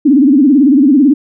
sine tone with vibrato, 277.2 Hz, C#4, in tune, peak -4 dBFS, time 0.05-1.14 s, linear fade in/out 10 ms, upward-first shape sine, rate 18 Hz, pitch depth 180 cents each way, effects none

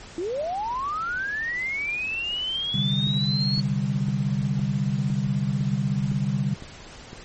sine linear sweep, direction up, 322.2 to 4400 Hz, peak -25 dBFS, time 0.18-3.6 s, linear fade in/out 0 ms
sine chord, C suspended second, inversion none, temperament just, 130.81 / 147.16 / 196.22 Hz, C3 / D3 / G3, 0 / +4 / +2 cents, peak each -26 dBFS, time 2.74-6.54 s, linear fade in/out 5 ms
click train, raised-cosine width 3 ms, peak -25 dBFS, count 9, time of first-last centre 3.07-7.131 s, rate 1.97 Hz
effects pink hiss -43 dBFS RMS until 7.24 s + MP3 32 kbps

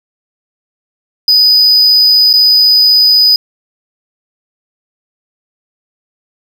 triangle tone with dropouts, 4978 Hz, D#8, in tune, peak -3 dBFS, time 1.28-3.36 s, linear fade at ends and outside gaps 2 ms, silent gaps 2.33-2.337 s, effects none

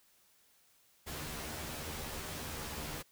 pink noise with comb filter, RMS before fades -42 dBFS, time 1.06-3.03 s, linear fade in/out 20 ms, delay 13 ms, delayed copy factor +0.8, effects white hiss -68 dBFS RMS until 3.11 s

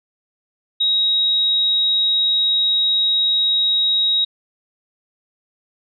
sine tone, 3801 Hz, A#7, 33 cents sharp, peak -14 dBFS, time 0.8-4.25 s, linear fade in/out 10 ms, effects none

